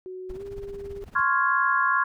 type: tone with pitch glide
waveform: sine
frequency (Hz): 370.6 to 399.5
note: F#4 to G4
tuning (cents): +3 to +33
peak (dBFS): -34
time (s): 0.06-1.04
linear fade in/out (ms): 0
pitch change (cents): +130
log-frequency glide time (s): 0.34-0.42
type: noise with tremolo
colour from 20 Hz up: brown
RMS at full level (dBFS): -39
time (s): 0.29-1.22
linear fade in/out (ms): 5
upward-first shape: triangle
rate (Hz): 18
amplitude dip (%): 90
type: chord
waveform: sine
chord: Db major seventh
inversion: third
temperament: equal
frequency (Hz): 1046.5 / 1108.7 / 1396.9 / 1661.2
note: C6 / Db6 / F6 / Ab6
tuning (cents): 0 / 0 / 0 / 0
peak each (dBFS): -25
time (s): 1.15-2.04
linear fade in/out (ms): 10
effects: none